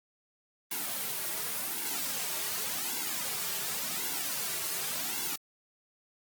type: noise with flanger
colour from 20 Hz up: white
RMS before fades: -34 dBFS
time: 0.71-5.36 s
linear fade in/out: 5 ms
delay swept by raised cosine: 1.6 to 4 ms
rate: 0.89 Hz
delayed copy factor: -0.95
effects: high-pass 150 Hz 12 dB/octave + Opus 24 kbps